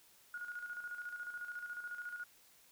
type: tone with tremolo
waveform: sine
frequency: 1441 Hz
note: F#6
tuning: 46 cents flat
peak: -40 dBFS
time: 0.34-2.24 s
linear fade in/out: 2 ms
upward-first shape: square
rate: 14 Hz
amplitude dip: 55%
effects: white hiss -65 dBFS RMS until 2.71 s